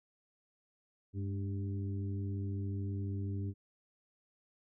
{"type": "harmonic tone with a mistuned harmonic", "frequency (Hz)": 98.4, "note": "G2", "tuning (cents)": 7, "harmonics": [1, 2, 3, 4], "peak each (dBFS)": [-35, -44, -45, -50], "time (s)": [1.13, 3.54], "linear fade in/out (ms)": 50, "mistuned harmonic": 2, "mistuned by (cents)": 62, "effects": []}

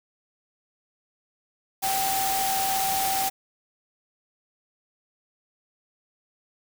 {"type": "tone in noise", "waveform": "sine", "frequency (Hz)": 774, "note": "G5", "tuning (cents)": -22, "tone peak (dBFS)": -25, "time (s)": [1.82, 3.3], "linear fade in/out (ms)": 20, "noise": "white", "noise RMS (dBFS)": -28, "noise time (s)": [1.82, 3.3], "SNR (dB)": 0, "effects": []}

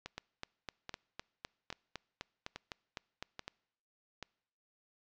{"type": "two click trains", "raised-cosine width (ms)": 0.2, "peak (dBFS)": [-24, -23], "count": [6, 14], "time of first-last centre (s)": [[0.06, 4.227], [0.18, 3.479]], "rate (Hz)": [1.2, 3.94], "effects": ["noise-tail reverb RT60 0.8 s tail -26 dB re dry", "low-pass 6000 Hz 12 dB/octave"]}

